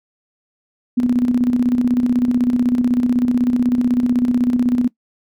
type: tone with tremolo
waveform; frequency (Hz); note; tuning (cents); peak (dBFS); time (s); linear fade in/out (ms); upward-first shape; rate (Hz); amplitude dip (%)
sine; 245.7; B3; -9; -11; 0.97-4.88; 10; square; 16; 55
effects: noise-tail reverb RT60 0.1 s tail -20 dB re dry